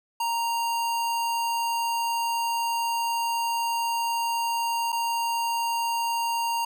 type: tone with dropouts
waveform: square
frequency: 931 Hz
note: A#5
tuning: 2 cents flat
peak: -25 dBFS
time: 0.2-6.65 s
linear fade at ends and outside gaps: 5 ms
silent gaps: 4.921-4.926 s
effects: none